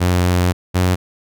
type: tone pair in turn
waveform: sawtooth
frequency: 89.5 / 90.75 Hz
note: F2 / F#2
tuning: +43 / -33 cents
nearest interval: unison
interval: 24 cents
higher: second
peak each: -9 dBFS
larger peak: neither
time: 0-0.53 / 0.74-0.96 s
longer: first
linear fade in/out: 20 ms
effects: none